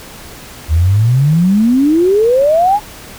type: exponential sweep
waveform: sine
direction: up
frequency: 74.5 to 859 Hz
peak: -7 dBFS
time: 0.68-2.8 s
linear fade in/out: 50 ms
effects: pink hiss -33 dBFS RMS until 3.18 s